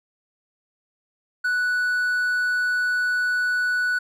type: tone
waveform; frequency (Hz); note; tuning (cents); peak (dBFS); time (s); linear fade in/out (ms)
triangle; 1480; F#6; 0; -18; 1.44-3.99; 10
effects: none